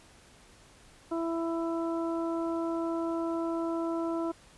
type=harmonic tone; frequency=332 Hz; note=E4; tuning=12 cents sharp; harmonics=1 / 2 / 3 / 4; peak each=-30 / -36 / -40 / -42 dBFS; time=1.11-4.32 s; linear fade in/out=10 ms; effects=pink hiss -57 dBFS RMS until 4.57 s + resampled to 24000 Hz